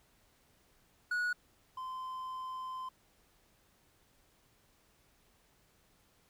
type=tone pair in turn; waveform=triangle; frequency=1460 / 1032.4 Hz; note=F#6 / C6; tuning=-24 / -23 cents; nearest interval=tritone; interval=599 cents; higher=first; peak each=-29 / -37 dBFS; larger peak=first; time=1.11-1.33 / 1.77-2.89 s; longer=second; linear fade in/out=5 ms; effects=pink hiss -69 dBFS RMS until 6.29 s